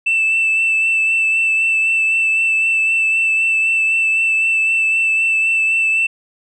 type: tone with vibrato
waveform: sine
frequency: 2653 Hz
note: E7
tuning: 10 cents sharp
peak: -11 dBFS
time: 0.06-6.07 s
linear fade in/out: 10 ms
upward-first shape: sine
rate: 3.9 Hz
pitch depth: 17 cents each way
effects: tanh soft clip ceiling -10 dBFS